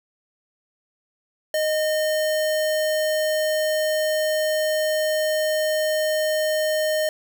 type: tone with sample-and-hold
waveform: sine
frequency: 620 Hz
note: D#5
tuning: 6 cents flat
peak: -19 dBFS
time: 1.54-7.09 s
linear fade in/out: 2 ms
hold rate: 2450 Hz
effects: none